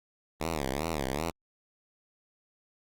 5% pulse tone with vibrato, 73.42 Hz, D2, in tune, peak -19 dBFS, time 0.4-1.31 s, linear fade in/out 10 ms, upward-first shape sine, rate 2.6 Hz, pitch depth 220 cents each way, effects Opus 48 kbps

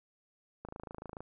click train, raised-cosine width 1 ms, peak -29 dBFS, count 16, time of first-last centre 0.65-1.206 s, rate 27 Hz, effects none

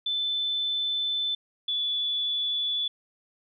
sine tone pair in turn, 3520 / 3448 Hz, A7 / A7, 0 / -36 cents, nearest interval unison, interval 36 cents, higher first, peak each -25 / -25 dBFS, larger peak neither, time 0.06-1.35 / 1.68-2.88 s, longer first, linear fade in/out 5 ms, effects none

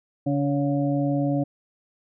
harmonic tone with a mistuned harmonic, 142.2 Hz, C#3, 45 cents sharp, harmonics 1 / 2 / 4 / 5, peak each -25 / -23 / -29 / -34 dBFS, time 0.26-1.44 s, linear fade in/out 10 ms, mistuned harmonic 4, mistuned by -23 cents, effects none

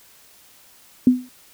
sine tone with exponential decay, 251.1 Hz, B3, 29 cents sharp, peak -6 dBFS, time 1.07-1.29 s, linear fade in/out 2 ms, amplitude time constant 46 ms, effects white hiss -51 dBFS RMS until 1.53 s

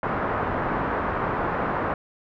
white low-pass noise, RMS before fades -26 dBFS, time 0.03-1.94 s, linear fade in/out 2 ms, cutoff 1400 Hz, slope 24 dB/octave, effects none

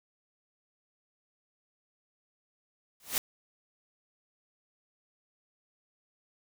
white noise with exponential growth, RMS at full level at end -25 dBFS, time 3-3.18 s, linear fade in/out 1 ms, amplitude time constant 38 ms, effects none

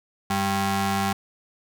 sawtooth ring-modulated tone, 294.3 Hz, D4, 4 cents sharp, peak -15 dBFS, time 0.3-1.13 s, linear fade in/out 5 ms, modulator 492 Hz, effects none

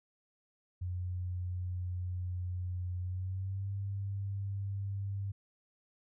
sine tone with pitch glide, 90.2 to 98.93 Hz, F#2 to G2, -44 to +16 cents, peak -34 dBFS, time 0.81-5.32 s, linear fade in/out 10 ms, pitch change +160 cents, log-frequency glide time 3.01-3.71 s, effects none

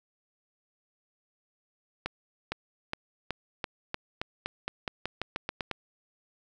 accelerating click train, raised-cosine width 0.3 ms, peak -15 dBFS, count 16, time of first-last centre 2.06-5.713 s, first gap 460 ms, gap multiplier 0.9, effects none

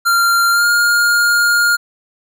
square tone with pitch glide, 1385 to 1415.7 Hz, F6 to F6, -15 to +23 cents, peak -11 dBFS, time 0.05-1.77 s, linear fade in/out 20 ms, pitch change +38 cents, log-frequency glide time 0.51-0.66 s, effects none

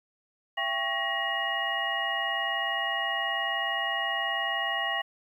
sine tone cluster, 672 / 791 / 1107 / 1895 / 2874 Hz, E5 / G5 / C#6 / A#6 / F7, +33 / +15 / -3 / +28 / +49 cents, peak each -36 / -34 / -36 / -30 / -33 dBFS, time 0.57-5.02 s, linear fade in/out 10 ms, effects 10-bit

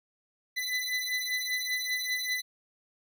25% pulse beating tone pair, 1999 / 2004.1 Hz, B6 / B6, +20 / +25 cents, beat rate 5.1 Hz, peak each -29 dBFS, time 0.56-2.42 s, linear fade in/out 20 ms, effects none

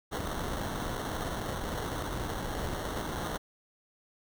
pink noise with sample-and-hold, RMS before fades -35 dBFS, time 0.11-3.38 s, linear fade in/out 20 ms, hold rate 2450 Hz, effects none

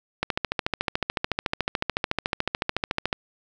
click train, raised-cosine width 0.3 ms, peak -7 dBFS, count 41, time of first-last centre 0.23-3.129 s, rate 13.8 Hz, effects none

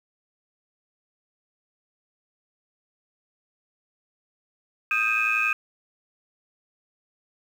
sine tone cluster, 1251 / 1581 / 2470 / 2581 Hz, D#6 / G6 / D#7 / E7, +9 / +14 / -13 / -37 cents, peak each -28 / -28 / -24 / -24 dBFS, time 4.91-5.53 s, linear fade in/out 2 ms, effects tanh soft clip ceiling -13 dBFS + 8-bit

